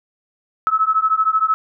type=beating tone pair; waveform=sine; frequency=1291 / 1304 Hz; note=E6 / E6; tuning=-37 / -19 cents; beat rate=13 Hz; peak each=-17 dBFS; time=0.67-1.54 s; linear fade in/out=0 ms; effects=none